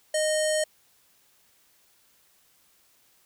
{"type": "tone with low-pass filter", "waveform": "square", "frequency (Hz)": 618, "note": "D#5", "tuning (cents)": -12, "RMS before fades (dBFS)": -25, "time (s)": [0.14, 0.64], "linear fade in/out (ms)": 5, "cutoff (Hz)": 8800, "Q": 4.3, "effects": ["white hiss -63 dBFS RMS until 3.25 s"]}